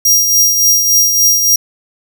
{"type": "tone with tremolo", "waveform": "sawtooth", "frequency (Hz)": 5700, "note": "F8", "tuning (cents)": 34, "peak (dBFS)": -3, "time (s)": [0.05, 1.56], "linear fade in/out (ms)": 5, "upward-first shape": "triangle", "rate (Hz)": 3.5, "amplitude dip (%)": 50, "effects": []}